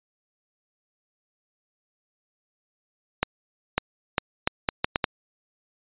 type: accelerating click train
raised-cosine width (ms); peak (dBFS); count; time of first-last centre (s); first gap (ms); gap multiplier
0.3; -4; 8; 3.23-5.042; 550; 0.73
effects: resampled to 8000 Hz